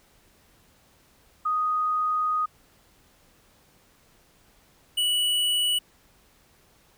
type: tone pair in turn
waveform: sine / square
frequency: 1244.5 / 2946 Hz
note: D#6 / F#7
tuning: 0 / -8 cents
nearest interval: octave + minor third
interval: 1492 cents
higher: second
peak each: -22 dBFS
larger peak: neither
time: 1.45-2.46 / 4.97-5.79 s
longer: first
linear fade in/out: 10 ms
effects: pink hiss -60 dBFS RMS until 6.97 s